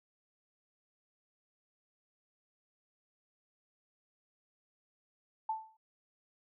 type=tone with exponential decay; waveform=sine; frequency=880 Hz; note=A5; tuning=in tune; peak=-29 dBFS; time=5.49-5.77 s; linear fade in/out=5 ms; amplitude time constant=59 ms; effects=none